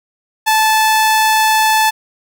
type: tone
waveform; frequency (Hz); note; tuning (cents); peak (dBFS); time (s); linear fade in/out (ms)
sawtooth; 873; A5; -14; -6; 0.46-1.91; 20
effects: none